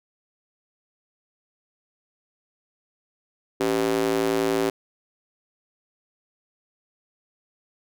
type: tone with high-pass filter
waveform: square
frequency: 55.6 Hz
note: A1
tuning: 19 cents sharp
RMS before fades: -23 dBFS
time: 3.6-4.7 s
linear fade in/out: 5 ms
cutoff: 350 Hz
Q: 3.1
effects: none